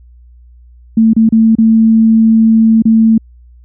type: tone with dropouts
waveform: sine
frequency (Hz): 223.3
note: A3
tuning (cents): +26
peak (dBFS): -4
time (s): 0.97-3.18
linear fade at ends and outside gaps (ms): 5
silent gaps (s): 1.134-1.164 / 1.291-1.323 / 1.553-1.584 / 2.822-2.853
effects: added 60 Hz sine -37 dBFS peak until 3.64 s